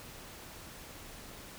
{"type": "silence", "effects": ["pink hiss -49 dBFS RMS until 1.58 s"]}